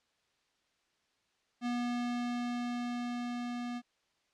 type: tone with level ramp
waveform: square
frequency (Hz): 242.1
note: B3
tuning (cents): -34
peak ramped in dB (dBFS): -32 to -37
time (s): 1.61-3.82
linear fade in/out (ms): 50
effects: white hiss -75 dBFS RMS until 4.33 s + low-pass 5000 Hz 12 dB/octave